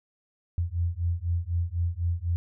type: beating tone pair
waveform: sine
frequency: 84.1 / 88.1 Hz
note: E2 / F2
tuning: +35 / +16 cents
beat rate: 4 Hz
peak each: -28 dBFS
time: 0.58-2.36 s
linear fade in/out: 0 ms
effects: none